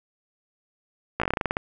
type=slowing click train; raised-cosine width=0.5 ms; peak=-9 dBFS; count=12; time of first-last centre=1.2-1.569 s; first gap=16 ms; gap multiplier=1.14; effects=none